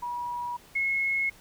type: tone pair in turn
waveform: sine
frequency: 966 / 2174 Hz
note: B5 / C#7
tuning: -39 / -34 cents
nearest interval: octave + major second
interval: 1405 cents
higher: second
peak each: -30 / -24 dBFS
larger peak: second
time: 0.02-0.57 / 0.75-1.3 s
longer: neither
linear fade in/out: 10 ms
effects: pink hiss -54 dBFS RMS until 1.4 s